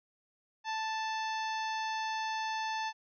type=harmonic tone with a mistuned harmonic; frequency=880 Hz; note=A5; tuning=in tune; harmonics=1 / 2 / 3 / 4 / 5 / 6 / 7; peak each=-34 / -40 / -44 / -46 / -48 / -50 / -51 dBFS; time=0.64-2.93 s; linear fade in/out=50 ms; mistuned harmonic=6; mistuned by=-16 cents; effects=none